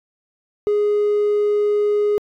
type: tone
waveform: triangle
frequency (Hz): 415.3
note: G#4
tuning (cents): 0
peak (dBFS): -12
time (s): 0.67-2.18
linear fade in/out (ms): 0
effects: tanh soft clip ceiling -10 dBFS